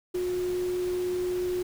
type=tone in noise; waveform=sine; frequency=361.1 Hz; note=F#4; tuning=42 cents flat; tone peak=-26 dBFS; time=0.14-1.63 s; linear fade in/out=10 ms; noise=pink; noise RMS=-43 dBFS; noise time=0.14-1.63 s; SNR=+14 dB; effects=none